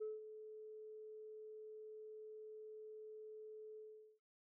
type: tone with ADSR envelope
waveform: sine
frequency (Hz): 431.8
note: A4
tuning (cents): -33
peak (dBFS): -39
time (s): 0-4.19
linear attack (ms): 20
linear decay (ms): 180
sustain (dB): -12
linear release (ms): 420
effects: noise-tail reverb RT60 0.4 s tail -26 dB re dry + tanh soft clip ceiling -38 dBFS